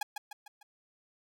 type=tone with echo; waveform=sawtooth; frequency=830.6 Hz; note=G#5; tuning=in tune; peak=-26 dBFS; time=0.01-0.03 s; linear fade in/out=5 ms; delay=150 ms; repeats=4; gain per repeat=-6 dB; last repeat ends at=0.63 s; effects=none